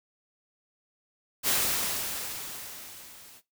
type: noise with level ramp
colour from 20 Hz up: white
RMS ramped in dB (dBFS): -24 to -52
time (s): 1.43-3.42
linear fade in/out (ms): 50
effects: noise-tail reverb RT60 0.2 s tail -18 dB re dry